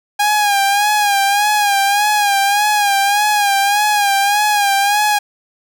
sawtooth tone with vibrato, 816 Hz, G#5, 31 cents flat, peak -8 dBFS, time 0.19-5.19 s, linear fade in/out 10 ms, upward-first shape sine, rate 1.7 Hz, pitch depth 59 cents each way, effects none

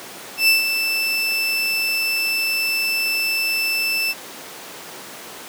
30% pulse tone with ADSR envelope, 2651 Hz, E7, 9 cents sharp, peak -8 dBFS, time 0.37-4.14 s, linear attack 110 ms, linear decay 140 ms, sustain -8 dB, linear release 35 ms, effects pink hiss -35 dBFS RMS until 5.48 s + high-pass 300 Hz 12 dB/octave

